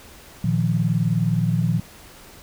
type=chord; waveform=sine; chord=Bb suspended fourth; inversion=none; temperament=equal; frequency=116.54 / 155.56 / 174.61 Hz; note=Bb2 / Eb3 / F3; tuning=0 / 0 / 0 cents; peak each=-22 dBFS; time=0.44-1.8 s; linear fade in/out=5 ms; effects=pink hiss -45 dBFS RMS until 2.42 s